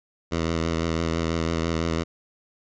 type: tone with vibrato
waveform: 10% pulse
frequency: 82.41 Hz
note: E2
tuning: in tune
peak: -15 dBFS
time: 0.31-2.04 s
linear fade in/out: 20 ms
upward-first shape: sine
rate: 6 Hz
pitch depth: 30 cents each way
effects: resampled to 16000 Hz